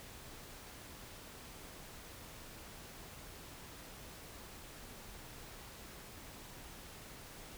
silence, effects pink hiss -52 dBFS RMS until 7.57 s

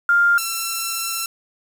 sine / 5% pulse tone pair in turn, 1400 / 1347.4 Hz, F6 / E6, +4 / +38 cents, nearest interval minor second, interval 66 cents, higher first, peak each -12 / -11 dBFS, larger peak second, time 0.09-0.38 / 0.38-1.26 s, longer second, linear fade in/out 2 ms, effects 7-bit

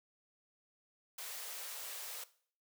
white high-pass noise, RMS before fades -45 dBFS, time 1.18-2.24 s, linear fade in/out 5 ms, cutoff 420 Hz, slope 96 dB/octave, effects noise-tail reverb RT60 0.5 s tail -17 dB re dry

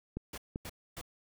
clicks, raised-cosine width 3 ms, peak -23 dBFS, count 2, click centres 0.17 / 0.559 s
pink noise bursts, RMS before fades -43 dBFS, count 3, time 0.33-1.014 s, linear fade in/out 5 ms, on 48 ms, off 270 ms
effects none

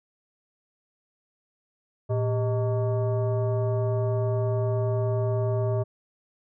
sine tone with frequency modulation, 113.7 Hz, A#2, 43 cents flat, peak -22 dBFS, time 2.09-5.84 s, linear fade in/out 20 ms, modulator 511 Hz, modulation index 0.88, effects none

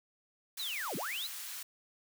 white high-pass noise, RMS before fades -43 dBFS, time 0.57-1.63 s, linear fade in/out 5 ms, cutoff 1300 Hz, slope 12 dB/octave
sine linear two-way sweep, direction down then up, 4186 to 130.81 to 4186 Hz, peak -36 dBFS, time 0.59-1.27 s, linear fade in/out 5 ms, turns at 0.96 s
effects none

